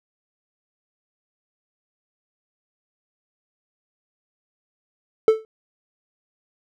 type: tone with exponential decay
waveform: triangle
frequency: 440 Hz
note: A4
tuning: in tune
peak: -5 dBFS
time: 5.28-5.45 s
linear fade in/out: 1 ms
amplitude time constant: 35 ms
effects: none